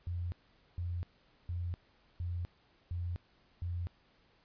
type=tone bursts; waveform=sine; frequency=87.31 Hz; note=F2; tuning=in tune; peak=-34 dBFS; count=6; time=0.07-3.87 s; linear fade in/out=0 ms; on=250 ms; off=460 ms; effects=pink hiss -68 dBFS RMS until 4.44 s + resampled to 11025 Hz